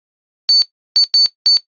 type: tone bursts at uneven times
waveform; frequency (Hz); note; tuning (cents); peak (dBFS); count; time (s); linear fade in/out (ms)
sine; 4509; C#8; +29; -6; 4; 0.49-0.62 / 0.96-1.04 / 1.14-1.26 / 1.46-1.57; 0
effects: noise-tail reverb RT60 0.1 s tail -17 dB re dry + resampled to 11025 Hz